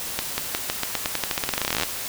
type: accelerating click train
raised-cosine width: 0.2 ms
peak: -5 dBFS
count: 27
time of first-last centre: 0.19-1.834 s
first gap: 190 ms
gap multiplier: 0.89
effects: white hiss -31 dBFS RMS until 2.08 s